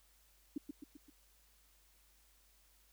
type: tone with echo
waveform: sine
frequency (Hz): 290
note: D4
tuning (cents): -22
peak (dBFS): -35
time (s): 0.56-0.58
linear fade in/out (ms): 5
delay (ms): 130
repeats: 4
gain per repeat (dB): -5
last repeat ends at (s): 1.1
effects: added 50 Hz sine -70 dBFS peak until 2.92 s + white hiss -70 dBFS RMS until 2.92 s